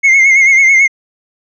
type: tone with vibrato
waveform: triangle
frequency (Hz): 2143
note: C7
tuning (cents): +41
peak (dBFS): -3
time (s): 0.03-0.88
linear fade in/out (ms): 20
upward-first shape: sine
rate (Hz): 9.1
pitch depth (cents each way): 54
effects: resampled to 16000 Hz